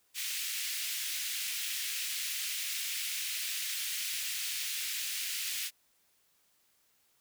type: high-pass noise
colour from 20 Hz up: pink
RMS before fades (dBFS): -36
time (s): 0.14-5.71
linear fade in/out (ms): 50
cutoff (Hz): 2200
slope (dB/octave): 24
effects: white hiss -71 dBFS RMS until 7.2 s